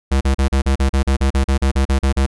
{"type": "tone bursts", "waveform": "square", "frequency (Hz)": 67.5, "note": "C#2", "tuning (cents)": -45, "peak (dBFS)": -13, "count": 16, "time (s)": [0.11, 2.264], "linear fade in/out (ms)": 10, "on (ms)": 99, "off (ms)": 38, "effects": ["resampled to 24000 Hz"]}